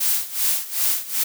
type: noise with tremolo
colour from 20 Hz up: blue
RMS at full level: -19 dBFS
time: 0-1.24 s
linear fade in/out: 10 ms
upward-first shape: sine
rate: 2.6 Hz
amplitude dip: 85%
effects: none